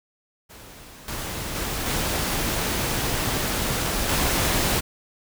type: noise with level steps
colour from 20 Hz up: pink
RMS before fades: -44 / -31 / -28 / -25 / -22 dBFS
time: 0.49-4.81 s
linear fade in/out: 20 ms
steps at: 1.08 / 1.55 / 1.86 / 4.09 s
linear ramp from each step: 2 ms
effects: none